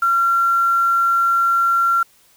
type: tone with quantisation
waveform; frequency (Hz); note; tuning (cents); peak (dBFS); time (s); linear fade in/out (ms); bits
sine; 1370; F6; -34; -13; 0.02-2.03; 5; 6
effects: white hiss -54 dBFS RMS until 2.36 s